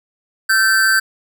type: tone with amplitude modulation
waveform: square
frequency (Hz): 1553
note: G6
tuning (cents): -17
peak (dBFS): -9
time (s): 0.49-1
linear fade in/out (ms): 10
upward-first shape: sine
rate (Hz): 209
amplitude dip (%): 65
effects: none